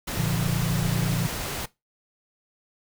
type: noise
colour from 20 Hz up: pink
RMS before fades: -31 dBFS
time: 0.07-1.66 s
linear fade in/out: 10 ms
type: chord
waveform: sine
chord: Bb major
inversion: none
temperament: equal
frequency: 116.54 / 146.83 / 174.61 Hz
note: Bb2 / D3 / F3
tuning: 0 / 0 / 0 cents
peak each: -28 / -27 / -27 dBFS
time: 0.17-1.27 s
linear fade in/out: 5 ms
effects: noise-tail reverb RT60 0.2 s tail -19 dB re dry